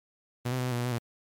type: tone with pitch steps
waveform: sawtooth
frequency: 122.5 / 128.2 / 125.8 / 126.5 / 120.6 / 121.6 / 124.7 / 117.8 Hz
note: B2 / C3 / B2 / B2 / B2 / B2 / B2 / A#2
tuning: -14 / -35 / +32 / +42 / -41 / -26 / +17 / +19 cents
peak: -24 dBFS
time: 0.45-0.986 s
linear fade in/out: 10 ms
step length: 67 ms
effects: MP3 96 kbps